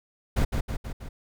brown noise with echo, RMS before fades -21 dBFS, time 0.36-0.45 s, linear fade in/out 10 ms, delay 160 ms, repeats 4, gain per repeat -4 dB, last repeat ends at 1.09 s, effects none

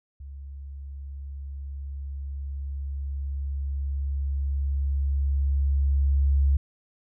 sine tone with level ramp, 69.3 Hz, C#2, in tune, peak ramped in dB -37 to -17 dBFS, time 0.2-6.57 s, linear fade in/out 5 ms, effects none

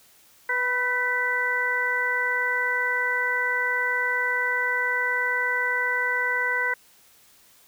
harmonic tone with a mistuned harmonic, 493.9 Hz, B4, in tune, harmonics 1 / 2 / 3 / 4, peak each -33 / -30 / -26 / -25 dBFS, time 0.49-6.74 s, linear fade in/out 5 ms, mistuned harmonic 3, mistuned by +40 cents, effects white hiss -56 dBFS RMS until 7.67 s

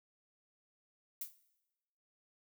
violet noise with exponential decay, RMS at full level -36 dBFS, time 1.21-1.36 s, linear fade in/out 5 ms, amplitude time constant 31 ms, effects noise-tail reverb RT60 1.0 s tail -18 dB re dry

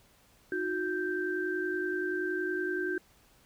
sine tone cluster, 314.5 / 365.1 / 1567 Hz, D#4 / F#4 / G6, +19 / -23 / -1 cents, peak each -37 / -32 / -34 dBFS, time 0.52-2.98 s, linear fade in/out 2 ms, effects pink hiss -63 dBFS RMS until 3.45 s

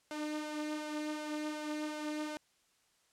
sawtooth tone with flanger, 303 Hz, D#4, 46 cents flat, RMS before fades -39 dBFS, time 0.11-2.37 s, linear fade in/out 0 ms, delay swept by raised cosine 1.9 to 3.8 ms, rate 2.7 Hz, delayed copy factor +0.5, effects white hiss -72 dBFS RMS until 3.12 s + low-pass 9000 Hz 12 dB/octave

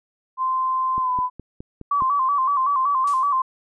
sine tone with pitch glide, 1039 to 1003 Hz, C6 to B5, -12 to +26 cents, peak -19 dBFS, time 0.37-1.3 s, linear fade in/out 50 ms, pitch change -62 cents, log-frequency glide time 1-1.11 s
click train, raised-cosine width 3 ms, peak -22 dBFS, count 6, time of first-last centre 0.98-2.022 s, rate 4.8 Hz
sine tone with vibrato, 1094 Hz, C#6, 23 cents flat, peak -17 dBFS, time 1.91-3.42 s, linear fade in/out 5 ms, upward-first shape square, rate 5.3 Hz, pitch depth 79 cents each way
blue noise with exponential decay, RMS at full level -32 dBFS, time 3.07-3.39 s, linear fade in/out 5 ms, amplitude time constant 69 ms
effects resampled to 22050 Hz

